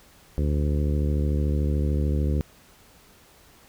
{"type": "harmonic tone", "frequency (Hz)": 73.5, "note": "D2", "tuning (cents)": 2, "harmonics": [1, 2, 3, 4, 5, 6, 7], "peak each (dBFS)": [-22, -28, -32, -34, -36, -38, -39], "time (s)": [0.38, 2.41], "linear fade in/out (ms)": 0, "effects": ["pink hiss -54 dBFS RMS until 3.68 s"]}